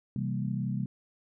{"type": "chord", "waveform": "sine", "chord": "C dominant seventh", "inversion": "none", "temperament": "equal", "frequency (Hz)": [130.81, 164.81, 196, 233.1], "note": ["C3", "E3", "G3", "Bb3"], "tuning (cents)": [0, 0, 0, 0], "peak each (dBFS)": [-32, -38, -33, -38], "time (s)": [0.16, 0.86], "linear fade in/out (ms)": 2, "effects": []}